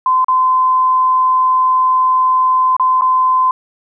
sine tone with dropouts, 1028 Hz, C6, 31 cents flat, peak -9 dBFS, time 0.06-3.51 s, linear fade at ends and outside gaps 2 ms, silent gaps 0.245-0.283 / 2.766-2.797 / 3.011-3.019 s, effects none

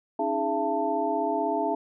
sine tone cluster, 278.3 / 314.3 / 415.1 / 677 / 887 Hz, C#4 / D#4 / G#4 / E5 / A5, +7 / +18 / -1 / +46 / +14 cents, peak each -33 / -32 / -31 / -28 / -29 dBFS, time 0.19-1.75 s, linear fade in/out 5 ms, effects none

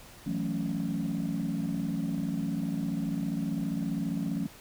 sine chord, F# minor seventh, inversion third, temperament equal, 164.81 / 185 / 220 / 277.2 Hz, E3 / F#3 / A3 / C#4, 0 / 0 / 0 / 0 cents, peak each -33 dBFS, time 0.26-4.47 s, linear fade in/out 10 ms, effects tanh soft clip ceiling -23 dBFS + pink hiss -51 dBFS RMS until 4.6 s

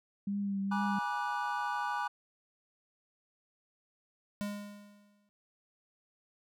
sine tone with vibrato, 198.9 Hz, G3, 25 cents sharp, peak -31 dBFS, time 0.27-0.99 s, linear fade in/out 5 ms, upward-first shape triangle, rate 2.2 Hz, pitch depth 32 cents each way
triangle chord, G# half-diminished seventh, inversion none, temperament equal with one note detuned, 830.6 / 963 / 1174.7 / 1480 Hz, G#5 / B5 / D6 / F#6, 0 / -44 / 0 / 0 cents, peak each -35 / -35 / -37 / -37 dBFS, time 0.71-2.08 s, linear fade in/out 10 ms
square tone with exponential decay, 205 Hz, G#3, 22 cents flat, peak -33 dBFS, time 4.41-5.29 s, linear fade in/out 0 ms, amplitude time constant 190 ms
effects none

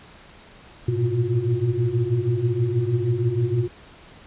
sine tone cluster, 104.7 / 116.8 / 123.1 / 344 / 359.9 Hz, G#2 / A#2 / B2 / F4 / F#4, +15 / +4 / -5 / -26 / -48 cents, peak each -29 / -24 / -23 / -32 / -26 dBFS, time 0.88-3.68 s, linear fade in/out 5 ms, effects pink hiss -47 dBFS RMS until 4.26 s + resampled to 8000 Hz

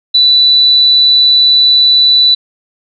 sine tone, 3971 Hz, B7, 9 cents sharp, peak -4 dBFS, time 0.14-2.35 s, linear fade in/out 10 ms, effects none

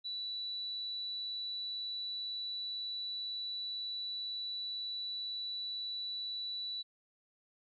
sine tone, 3951 Hz, B7, in tune, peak -37 dBFS, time 0.04-6.83 s, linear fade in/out 20 ms, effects none

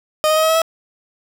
30% pulse tone with pitch steps, 617 / 623.8 / 630.7 / 637.7 / 644.7 / 651.8 Hz, D#5 / D#5 / D#5 / D#5 / E5 / E5, -15 / +4 / +23 / +42 / -39 / -20 cents, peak -10 dBFS, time 0.24-0.618 s, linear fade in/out 0 ms, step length 63 ms, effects none

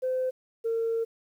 sine tone pair in turn, 514 / 456.1 Hz, C5 / A#4, -31 / -38 cents, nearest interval major second, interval 207 cents, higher first, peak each -24 dBFS, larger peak neither, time 0.02-0.31 / 0.64-1.05 s, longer second, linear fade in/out 20 ms, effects tanh soft clip ceiling -21 dBFS + 10-bit

